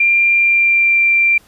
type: tone with pitch glide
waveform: sine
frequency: 2384 to 2363 Hz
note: D7 to D7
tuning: +25 to +10 cents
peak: -9 dBFS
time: 0-1.38 s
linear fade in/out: 5 ms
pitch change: -15 cents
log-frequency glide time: 0.35-1.02 s
effects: pink hiss -49 dBFS RMS until 1.47 s + resampled to 32000 Hz